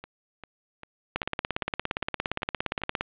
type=two click trains; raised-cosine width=0.3 ms; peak=-24 / -10 dBFS; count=8 / 33; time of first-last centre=0.04-2.818 / 1.16-3.01 s; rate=2.52 / 17.3 Hz; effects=resampled to 8000 Hz + 7-bit